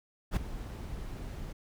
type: noise with ADSR envelope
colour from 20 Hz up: brown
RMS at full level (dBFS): -25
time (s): 0.31-1.53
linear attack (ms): 55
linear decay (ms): 8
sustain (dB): -15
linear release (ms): 12
effects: none